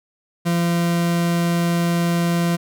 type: tone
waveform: 40% pulse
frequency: 171.2 Hz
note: F3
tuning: 34 cents flat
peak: -16 dBFS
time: 0.45-2.57 s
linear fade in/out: 20 ms
effects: none